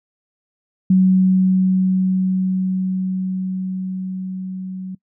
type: tone with level ramp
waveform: sine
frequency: 186.9 Hz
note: F#3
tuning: 18 cents sharp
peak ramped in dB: -9 to -26 dBFS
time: 0.9-4.95 s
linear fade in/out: 5 ms
effects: noise-tail reverb RT60 0.1 s tail -23 dB re dry